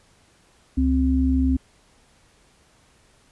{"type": "tone pair together", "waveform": "sine", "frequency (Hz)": [69.3, 261.6], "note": ["C#2", "C4"], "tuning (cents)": [0, 0], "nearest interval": "octave + major seventh", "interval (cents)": 2300, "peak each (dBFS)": [-20, -19], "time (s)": [0.77, 1.57], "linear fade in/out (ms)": 10, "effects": ["pink hiss -58 dBFS RMS until 3.31 s", "resampled to 24000 Hz"]}